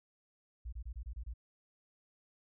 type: tone bursts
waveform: sine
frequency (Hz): 58.27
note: A#1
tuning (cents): 0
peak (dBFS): -39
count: 7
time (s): 0.65-1.338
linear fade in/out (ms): 10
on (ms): 76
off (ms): 26
effects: none